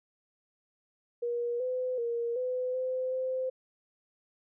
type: tone with pitch steps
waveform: sine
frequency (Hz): 477.2 / 507 / 469.6 / 505 / 513 / 517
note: A#4 / B4 / A#4 / B4 / C5 / C5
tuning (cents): +41 / +45 / +13 / +39 / -34 / -21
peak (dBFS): -29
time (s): 1.22-3.5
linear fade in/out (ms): 10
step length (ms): 380
effects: none